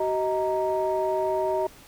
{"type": "tone cluster", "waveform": "sine", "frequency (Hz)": [379.3, 629, 930], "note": ["F#4", "D#5", "A#5"], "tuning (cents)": [43, 19, -4], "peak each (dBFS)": [-26, -25, -28], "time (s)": [0, 1.67], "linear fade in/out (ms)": 5, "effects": ["tanh soft clip ceiling -15 dBFS", "pink hiss -50 dBFS RMS until 1.87 s"]}